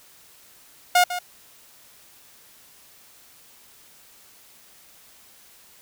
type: tone with echo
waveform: sawtooth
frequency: 716 Hz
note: F5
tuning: 43 cents sharp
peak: -10 dBFS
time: 0.95-1.04 s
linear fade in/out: 5 ms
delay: 150 ms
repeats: 1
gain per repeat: -12 dB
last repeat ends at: 1.19 s
effects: white hiss -52 dBFS RMS until 5.81 s